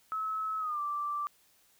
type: tone with pitch glide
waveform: sine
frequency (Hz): 1293 to 1172.1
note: E6 to D6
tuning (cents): -34 to -4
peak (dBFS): -31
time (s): 0.12-1.27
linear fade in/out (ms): 0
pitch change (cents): -170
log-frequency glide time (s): 0.59-0.8
effects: white hiss -66 dBFS RMS until 1.79 s